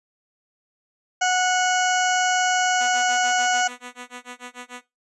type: harmonic tone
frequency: 734 Hz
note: F#5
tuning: 14 cents flat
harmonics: 1 / 2 / 3 / 4 / 6 / 7 / 8 / 9 / 10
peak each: -20 / -23 / -30 / -29 / -38 / -39 / -32 / -31 / -37 dBFS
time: 1.21-3.68 s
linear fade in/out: 10 ms
type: tone with tremolo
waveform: 5% pulse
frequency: 246.9 Hz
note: B3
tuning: in tune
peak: -22 dBFS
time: 2.8-4.82 s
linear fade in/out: 10 ms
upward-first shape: sine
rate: 6.8 Hz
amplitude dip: 100%
effects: noise-tail reverb RT60 0.2 s tail -17 dB re dry + resampled to 24000 Hz